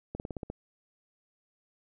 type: slowing click train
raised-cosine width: 2 ms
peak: -23 dBFS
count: 7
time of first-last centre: 0.15-0.501 s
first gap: 49 ms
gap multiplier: 1.07
effects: none